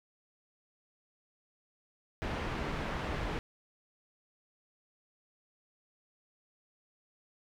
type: low-pass noise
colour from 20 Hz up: pink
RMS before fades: -36 dBFS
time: 2.22-3.39 s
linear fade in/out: 0 ms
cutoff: 2400 Hz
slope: 12 dB/octave
effects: none